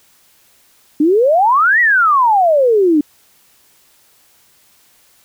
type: exponential two-way sweep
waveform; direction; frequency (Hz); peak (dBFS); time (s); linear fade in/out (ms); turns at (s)
sine; up then down; 285.8 to 1975.5 to 285.8; -8; 1-3.01; 5; 1.8
effects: white hiss -52 dBFS RMS until 5.24 s